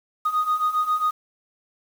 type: beating tone pair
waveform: sine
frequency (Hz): 1237 / 1244.4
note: D#6 / D#6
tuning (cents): -10 / 0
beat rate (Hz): 7.4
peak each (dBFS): -23 / -20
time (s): 0.25-1.11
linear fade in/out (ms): 10
effects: tanh soft clip ceiling -16 dBFS + 7-bit